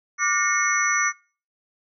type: tone cluster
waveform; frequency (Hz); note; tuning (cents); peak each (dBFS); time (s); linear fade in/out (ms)
sine; 1172 / 1433 / 1831 / 2180 / 5930; D6 / F6 / A#6 / C#7 / F#8; -4 / +44 / -32 / -29 / +3; -25; 0.18-1.13; 50
effects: noise-tail reverb RT60 0.4 s tail -25 dB re dry